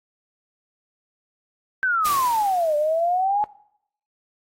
sine exponential two-way sweep, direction down then up, 1568 to 587 to 848 Hz, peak -18 dBFS, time 1.83-3.44 s, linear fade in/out 0 ms, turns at 2.76 s
white noise with exponential decay, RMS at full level -27 dBFS, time 2.05-3.25 s, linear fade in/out 5 ms, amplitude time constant 260 ms
effects noise-tail reverb RT60 0.7 s tail -21 dB re dry + AAC 48 kbps

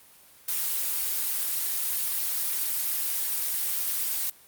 blue noise, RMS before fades -28 dBFS, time 0.48-4.3 s, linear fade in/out 5 ms, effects white hiss -54 dBFS RMS until 4.47 s + Opus 32 kbps

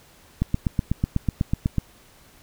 click train, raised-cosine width 5 ms, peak -8 dBFS, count 12, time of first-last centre 0.42-1.783 s, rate 8.07 Hz, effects pink hiss -53 dBFS RMS until 2.42 s

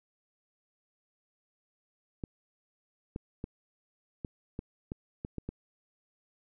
clicks, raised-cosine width 3 ms, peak -23 dBFS, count 9, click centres 2.238 / 3.161 / 3.441 / 4.248 / 4.591 / 4.919 / 5.249 / 5.383 / 5.49 s, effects none

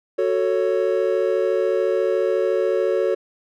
triangle chord, F# minor, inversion none, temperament just, 370 / 444 / 555 Hz, F#4 / A4 / C#5, 0 / +16 / +2 cents, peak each -20 dBFS, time 0.18-3.15 s, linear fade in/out 10 ms, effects none

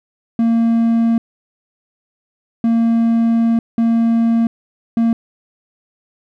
triangle tone bursts at uneven times, 229.8 Hz, A#3, 25 cents flat, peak -9 dBFS, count 4, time 0.39-1.18 / 2.64-3.59 / 3.78-4.47 / 4.97-5.13 s, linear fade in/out 2 ms, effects none

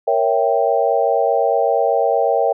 sine chord, A# diminished seventh, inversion none, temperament equal, 466.2 / 554.4 / 659.3 / 784 Hz, A#4 / C#5 / E5 / G5, 0 / 0 / 0 / 0 cents, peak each -19 dBFS, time 0.07-2.53 s, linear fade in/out 10 ms, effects none

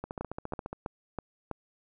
two click trains, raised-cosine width 1 ms, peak -22 / -20 dBFS, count 11 / 5, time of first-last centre 0.04-0.73 / 0.21-1.513 s, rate 14.5 / 3.07 Hz, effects none

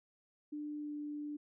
sine tone with pitch glide, 297.5 to 295.4 Hz, D4 to D4, +22 to +10 cents, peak -39 dBFS, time 0.52-1.37 s, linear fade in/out 10 ms, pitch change -12 cents, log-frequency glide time 0.77-0.94 s, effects none

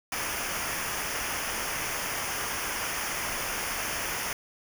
pink noise with comb filter, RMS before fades -32 dBFS, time 0.12-4.33 s, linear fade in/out 2 ms, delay 0.25 ms, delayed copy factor -0.75, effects none

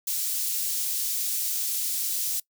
white high-pass noise, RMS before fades -28 dBFS, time 0.07-2.4 s, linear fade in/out 5 ms, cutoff 4900 Hz, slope 12 dB/octave, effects noise-tail reverb RT60 0.1 s tail -22 dB re dry

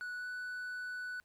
triangle tone with pitch glide, 1474 to 1486.8 Hz, F#6 to F#6, -7 to +8 cents, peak -37 dBFS, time 0.01-1.2 s, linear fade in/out 0 ms, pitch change +15 cents, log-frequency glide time 0.15-0.27 s, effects pink hiss -75 dBFS RMS until 1.24 s

